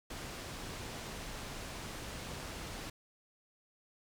pink low-pass noise, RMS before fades -44 dBFS, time 0.1-2.9 s, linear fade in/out 5 ms, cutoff 8600 Hz, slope 12 dB/octave, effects none

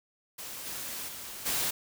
white noise with level steps, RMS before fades -41 / -38 / -42 / -30 dBFS, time 0.38-1.71 s, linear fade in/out 10 ms, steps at 0.65 / 1.07 / 1.45 s, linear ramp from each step 20 ms, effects none

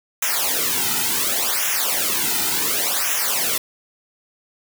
white noise with flanger, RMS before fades -21 dBFS, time 0.22-3.58 s, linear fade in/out 5 ms, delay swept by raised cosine 0.22 to 1.82 ms, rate 0.69 Hz, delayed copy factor -1, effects none

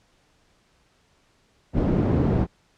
white low-pass noise, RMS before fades -21 dBFS, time 1.73-2.47 s, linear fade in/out 50 ms, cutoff 270 Hz, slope 12 dB/octave, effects pink hiss -63 dBFS RMS until 2.77 s + low-pass 7000 Hz 12 dB/octave

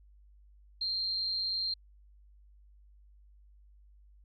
sine tone with amplitude modulation, 4186 Hz, C8, in tune, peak -28 dBFS, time 0.81-1.74 s, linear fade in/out 5 ms, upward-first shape sine, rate 189 Hz, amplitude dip 50%, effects added 50 Hz sine -56 dBFS peak until 4.24 s

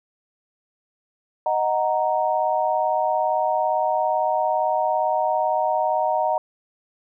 sine chord, D# minor, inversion none, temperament equal, 622.3 / 740 / 932.3 Hz, D#5 / F#5 / A#5, 0 / 0 / 0 cents, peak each -23 dBFS, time 1.46-6.38 s, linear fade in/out 2 ms, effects none

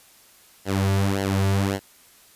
sawtooth tone with flanger, 97.8 Hz, G2, 4 cents flat, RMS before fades -22 dBFS, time 0.65-1.8 s, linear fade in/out 50 ms, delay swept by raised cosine 0.81 to 3.91 ms, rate 1.8 Hz, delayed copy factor -0.85, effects white hiss -53 dBFS RMS until 2.35 s + resampled to 32000 Hz

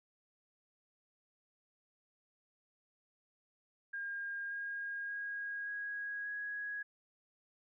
sine tone with pitch steps, 1614 / 1626.2 / 1638.4 / 1650.8 / 1663.2 Hz, G#6 / G#6 / G#6 / G#6 / G#6, -50 / -37 / -24 / -11 / +2 cents, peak -38 dBFS, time 3.93-6.83 s, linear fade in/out 10 ms, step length 580 ms, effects none

